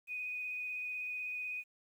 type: tone with vibrato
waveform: sine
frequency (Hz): 2489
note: D#7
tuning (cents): 0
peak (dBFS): -37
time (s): 0.07-1.64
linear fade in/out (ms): 50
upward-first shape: square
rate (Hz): 16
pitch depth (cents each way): 12
effects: 11-bit